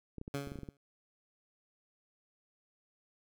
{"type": "clicks", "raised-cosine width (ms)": 3, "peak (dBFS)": -30, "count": 9, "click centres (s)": [0.183, 0.214, 0.279, 0.473, 0.519, 0.557, 0.588, 0.633, 0.688]}
{"type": "tone with exponential decay", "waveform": "15% pulse", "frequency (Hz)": 140.6, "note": "C#3", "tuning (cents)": 25, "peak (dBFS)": -27, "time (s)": [0.34, 0.77], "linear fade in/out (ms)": 2, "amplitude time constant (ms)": 93}
{"effects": []}